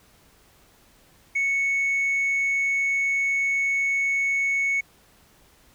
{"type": "tone with tanh clipping", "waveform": "triangle", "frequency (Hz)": 2213, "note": "C#7", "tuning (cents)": -3, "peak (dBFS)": -21, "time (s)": [1.35, 4.81], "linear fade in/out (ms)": 10, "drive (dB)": 6, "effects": ["pink hiss -57 dBFS RMS until 5.74 s"]}